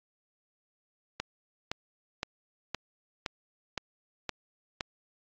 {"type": "click train", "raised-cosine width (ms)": 0.2, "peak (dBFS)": -14, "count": 8, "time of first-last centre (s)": [1.2, 4.808], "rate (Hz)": 1.94, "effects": ["low-pass 6000 Hz 12 dB/octave", "AAC 64 kbps"]}